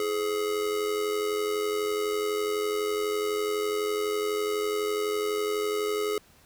square tone with amplitude modulation, 420.8 Hz, G#4, 23 cents sharp, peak -24 dBFS, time 0-6.18 s, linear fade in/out 2 ms, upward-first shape sine, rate 92 Hz, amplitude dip 60%, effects pink hiss -58 dBFS RMS until 6.45 s

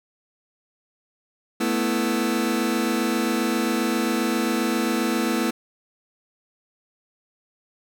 sawtooth chord, A suspended second, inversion none, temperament just, 220 / 247.5 / 330 Hz, A3 / B3 / E4, 0 / +4 / +2 cents, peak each -21 dBFS, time 1.6-5.51 s, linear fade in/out 10 ms, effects none

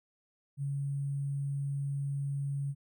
sine tone with sample-and-hold, 140 Hz, C#3, 18 cents sharp, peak -31 dBFS, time 0.57-2.75 s, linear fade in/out 50 ms, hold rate 8820 Hz, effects none

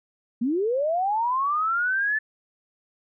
sine linear sweep, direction up, 220 to 1760 Hz, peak -21 dBFS, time 0.41-2.19 s, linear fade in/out 10 ms, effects none

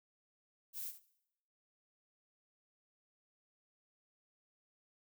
violet noise with echo, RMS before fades -43 dBFS, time 0.73-0.93 s, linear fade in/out 50 ms, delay 74 ms, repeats 1, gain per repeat -12 dB, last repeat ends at 1.004 s, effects noise-tail reverb RT60 0.8 s tail -19 dB re dry

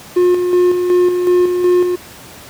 triangle tone with tremolo, 358 Hz, F4, 43 cents sharp, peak -6 dBFS, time 0.16-1.96 s, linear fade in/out 10 ms, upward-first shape square, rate 2.7 Hz, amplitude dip 45%, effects pink hiss -36 dBFS RMS until 2.49 s + high-pass 80 Hz 12 dB/octave

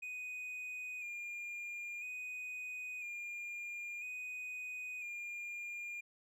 triangle tone with vibrato, 2450 Hz, D#7, 27 cents flat, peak -40 dBFS, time 0.02-6.01 s, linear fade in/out 10 ms, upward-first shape square, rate 0.5 Hz, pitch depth 29 cents each way, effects none

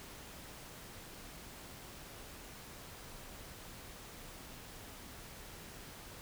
silence, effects pink hiss -51 dBFS RMS until 6.21 s

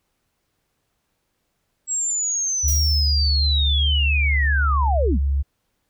sine linear sweep, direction down, 7710 to 123.47 Hz, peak -20 dBFS, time 1.87-5.2 s, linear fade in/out 50 ms
sine tone with pitch glide, 73.42 to 69.34 Hz, D2 to C#2, 0 to +1 cents, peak -17 dBFS, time 2.63-5.43 s, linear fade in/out 20 ms, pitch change -99 cents, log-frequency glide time 3.02-5.29 s
violet noise with exponential decay, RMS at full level -27 dBFS, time 2.68-3.28 s, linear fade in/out 0 ms, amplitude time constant 130 ms
effects pink hiss -72 dBFS RMS until 5.89 s

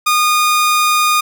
sawtooth tone, 1225 Hz, D#6, 27 cents flat, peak -7 dBFS, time 0.06-1.21 s, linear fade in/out 10 ms, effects none

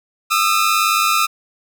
sawtooth tone pair together, 1226 / 1324.4 Hz, D#6 / E6, -26 / +8 cents, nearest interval minor second, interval 134 cents, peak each -13 dBFS, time 0.3-1.27 s, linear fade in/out 20 ms, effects none

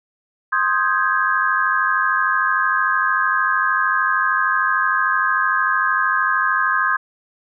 sine chord, Ab major seventh, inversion first, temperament equal with one note detuned, 1055 / 1244.5 / 1568 / 1661.2 Hz, C6 / Eb6 / G6 / Ab6, +14 / 0 / 0 / 0 cents, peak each -21 dBFS, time 0.52-6.97 s, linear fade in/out 10 ms, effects none

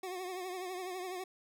25% pulse tone with vibrato, 367.2 Hz, F#4, 13 cents flat, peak -35 dBFS, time 0.03-1.24 s, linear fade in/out 5 ms, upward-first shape triangle, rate 12 Hz, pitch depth 73 cents each way, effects none

